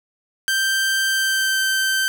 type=tone with pitch glide; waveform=sawtooth; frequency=1568 to 1553.6 Hz; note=G6 to G6; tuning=0 to -16 cents; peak=-14 dBFS; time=0.48-2.08 s; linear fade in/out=0 ms; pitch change=-16 cents; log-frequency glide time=1.07-1.58 s; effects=7-bit